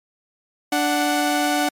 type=tone pair together; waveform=sawtooth; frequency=293.7 / 740.1 Hz; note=D4 / F#5; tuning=0 / 0 cents; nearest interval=octave + major third; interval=1600 cents; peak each=-17 dBFS; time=0.72-1.69 s; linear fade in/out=5 ms; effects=MP3 64 kbps